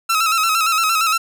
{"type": "tone with vibrato", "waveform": "sawtooth", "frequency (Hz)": 1309, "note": "E6", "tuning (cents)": -13, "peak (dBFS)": -11, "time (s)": [0.09, 1.18], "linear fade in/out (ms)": 10, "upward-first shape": "square", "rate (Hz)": 8.7, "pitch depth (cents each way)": 51, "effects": []}